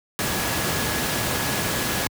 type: tone in noise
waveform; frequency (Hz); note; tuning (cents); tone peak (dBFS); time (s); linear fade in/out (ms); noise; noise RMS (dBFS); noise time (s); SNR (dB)
sine; 1682; G#6; +22; -34; 0.19-2.07; 0; pink; -24; 0.19-2.07; -13
effects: high-pass 80 Hz 12 dB/octave